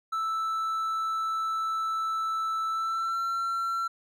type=tone with pitch glide; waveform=triangle; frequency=1318.5 to 1350.1 Hz; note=E6 to E6; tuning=0 to +41 cents; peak=-25 dBFS; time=0.12-3.88 s; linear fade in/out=10 ms; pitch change=+41 cents; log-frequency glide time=2.69-3.19 s; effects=none